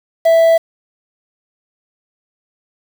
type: tone with quantisation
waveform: triangle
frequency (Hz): 659.3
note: E5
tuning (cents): 0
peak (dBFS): -5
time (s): 0.25-0.58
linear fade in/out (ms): 10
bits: 5
effects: none